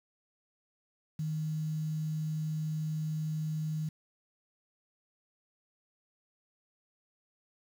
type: tone with quantisation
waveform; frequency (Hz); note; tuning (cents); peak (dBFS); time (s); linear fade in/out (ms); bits
sine; 155.56; D#3; 0; -31; 1.19-3.89; 5; 9
effects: none